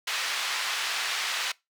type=band-pass noise; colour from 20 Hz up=white; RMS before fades=-30 dBFS; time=0.07-1.52 s; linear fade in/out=5 ms; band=1100 to 3800 Hz; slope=12 dB/octave; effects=noise-tail reverb RT60 0.2 s tail -22 dB re dry